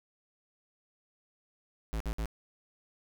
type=tone bursts; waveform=square; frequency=55 Hz; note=A1; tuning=in tune; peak=-32 dBFS; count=3; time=1.93-2.257 s; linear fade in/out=0 ms; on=73 ms; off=54 ms; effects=none